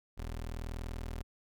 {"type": "tone", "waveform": "25% pulse", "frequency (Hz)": 40.53, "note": "E1", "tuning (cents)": -29, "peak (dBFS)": -34, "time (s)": [0.17, 1.23], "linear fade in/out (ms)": 20, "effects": []}